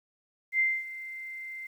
sine tone with ADSR envelope, 2086 Hz, C7, 6 cents flat, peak -21 dBFS, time 0.52-1.67 s, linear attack 74 ms, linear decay 240 ms, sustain -16 dB, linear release 7 ms, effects 10-bit

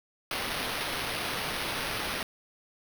blue noise with sample-and-hold, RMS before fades -33 dBFS, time 0.31-2.23 s, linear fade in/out 2 ms, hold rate 7350 Hz, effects none

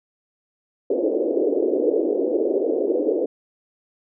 white band-pass noise, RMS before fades -21 dBFS, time 0.9-3.26 s, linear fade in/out 5 ms, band 300 to 520 Hz, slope 48 dB/octave, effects none

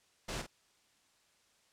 pink noise with echo, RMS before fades -39 dBFS, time 0.28-0.42 s, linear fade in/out 10 ms, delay 47 ms, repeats 1, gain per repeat -8 dB, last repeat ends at 0.467 s, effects white hiss -70 dBFS RMS until 1.72 s + low-pass 8000 Hz 12 dB/octave

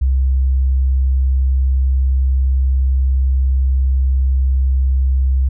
sine tone, 65.7 Hz, C2, 8 cents sharp, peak -11 dBFS, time 0.01-5.49 s, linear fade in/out 10 ms, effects none

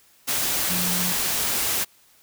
sine tone in noise, 179.5 Hz, F3, 48 cents sharp, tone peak -28 dBFS, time 0.69-1.13 s, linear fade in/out 20 ms, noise white, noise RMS -24 dBFS, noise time 0.27-1.85 s, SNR -7 dB, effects white hiss -57 dBFS RMS until 2.22 s

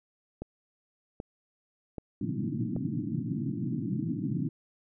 click train, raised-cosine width 2 ms, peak -23 dBFS, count 4, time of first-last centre 0.42-2.764 s, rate 1.28 Hz
pink band-pass noise, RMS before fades -32 dBFS, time 2.21-4.49 s, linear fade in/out 2 ms, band 110 to 330 Hz, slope 96 dB/octave
effects none

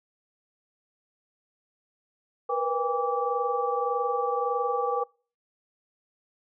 sine tone cluster, 475.7 / 497.4 / 805 / 1158 Hz, A#4 / B4 / G5 / D6, +35 / +12 / +46 / -25 cents, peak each -30 dBFS, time 2.49-5.04 s, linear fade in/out 10 ms, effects noise-tail reverb RT60 0.4 s tail -26 dB re dry

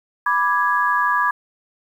sine chord, G# diminished, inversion first, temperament equal, 987.8 / 1174.7 / 1661.2 Hz, B5 / D6 / G#6, 0 / 0 / 0 cents, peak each -20 dBFS, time 0.26-1.31 s, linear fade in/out 5 ms, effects 8-bit

